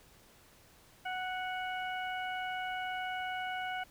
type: harmonic tone with a mistuned harmonic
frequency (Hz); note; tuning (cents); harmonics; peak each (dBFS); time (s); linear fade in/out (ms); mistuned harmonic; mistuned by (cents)
740; F#5; 0; 1 / 2 / 3 / 4; -37 / -40 / -44 / -46; 1.05-3.84; 10; 4; -22
effects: pink hiss -61 dBFS RMS until 3.9 s